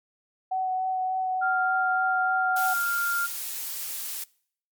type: tone with vibrato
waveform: sine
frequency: 749 Hz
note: F#5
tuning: 21 cents sharp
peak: -24 dBFS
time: 0.51-2.74 s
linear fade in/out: 10 ms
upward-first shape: sine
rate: 3.4 Hz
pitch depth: 11 cents each way
type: tone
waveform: sine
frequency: 1396.9 Hz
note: F6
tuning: in tune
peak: -24 dBFS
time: 1.41-3.27 s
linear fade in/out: 20 ms
type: noise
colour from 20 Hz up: blue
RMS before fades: -33 dBFS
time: 2.56-4.24 s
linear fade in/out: 5 ms
effects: noise-tail reverb RT60 0.6 s tail -24 dB re dry + MP3 96 kbps